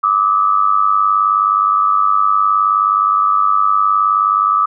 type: tone pair together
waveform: sine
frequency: 1174.7 / 1274 Hz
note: D6 / D#6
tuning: 0 / +41 cents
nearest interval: minor second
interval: 141 cents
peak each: -13 dBFS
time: 0.03-4.66 s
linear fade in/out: 10 ms
effects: none